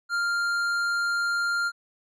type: tone with tanh clipping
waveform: sine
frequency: 1396.9 Hz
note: F6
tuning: in tune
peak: -25 dBFS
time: 0.09-1.72 s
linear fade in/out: 50 ms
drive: 11 dB
effects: none